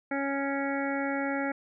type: harmonic tone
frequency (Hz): 277.2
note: C#4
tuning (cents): 0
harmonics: 1 / 2 / 3 / 5 / 6 / 7 / 8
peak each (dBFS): -31 / -34 / -36 / -38 / -39 / -39 / -40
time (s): 0.11-1.52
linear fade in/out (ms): 5
effects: none